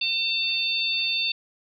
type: harmonic tone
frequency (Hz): 898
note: A5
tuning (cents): +35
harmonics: 3 / 4 / 5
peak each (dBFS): -26 / -27 / -28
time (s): 0.01-1.32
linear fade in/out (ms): 5
effects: none